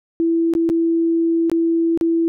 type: tone with dropouts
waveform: sine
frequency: 331.8 Hz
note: E4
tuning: 11 cents sharp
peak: -14 dBFS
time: 0.2-2.28 s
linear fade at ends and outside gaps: 0 ms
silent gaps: 0.537-0.551 / 0.691-0.699 / 1.498-1.516 / 1.975-2.011 s
effects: none